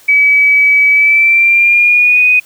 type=tone with pitch glide; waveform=sine; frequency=2284 to 2491 Hz; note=D7 to D#7; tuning=-49 to +1 cents; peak=-5 dBFS; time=0.08-2.4 s; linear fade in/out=10 ms; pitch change=+150 cents; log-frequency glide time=0.91-2.29 s; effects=white hiss -43 dBFS RMS until 2.45 s